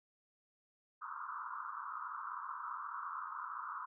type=band-pass noise; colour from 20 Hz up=white; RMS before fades=-44 dBFS; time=1.01-3.86 s; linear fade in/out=20 ms; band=970 to 1400 Hz; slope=96 dB/octave; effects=none